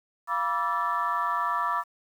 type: tone cluster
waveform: sine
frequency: 695 / 973 / 1164 / 1333 / 1752 Hz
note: F5 / B5 / D6 / E6 / A6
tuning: -9 / -26 / -16 / +19 / -8 cents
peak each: -36 / -29 / -27 / -32 / -35 dBFS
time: 0.27-1.84 s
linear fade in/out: 50 ms
effects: tanh soft clip ceiling -15 dBFS + 9-bit